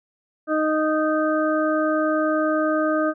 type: harmonic tone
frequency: 310 Hz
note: D#4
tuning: 6 cents flat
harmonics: 1 / 2 / 4 / 5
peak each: -22 / -22 / -26 / -29 dBFS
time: 0.47-3.14 s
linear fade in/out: 50 ms
effects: none